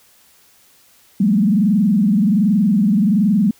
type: tone with frequency modulation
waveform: sine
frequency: 204.8 Hz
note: G#3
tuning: 24 cents flat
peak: -11 dBFS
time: 1.2-3.51 s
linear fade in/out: 5 ms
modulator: 21.3 Hz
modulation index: 1.2
effects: white hiss -52 dBFS RMS until 3.59 s